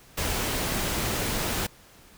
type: noise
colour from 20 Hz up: pink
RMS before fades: -28 dBFS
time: 0.17-1.67 s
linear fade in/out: 10 ms
effects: pink hiss -53 dBFS RMS until 2.17 s